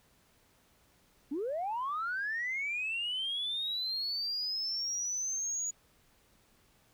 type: linear sweep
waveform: sine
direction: up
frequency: 260 to 6850 Hz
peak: -31 dBFS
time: 1.31-5.71 s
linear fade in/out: 10 ms
effects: tanh soft clip ceiling -28 dBFS + pink hiss -67 dBFS RMS until 6.93 s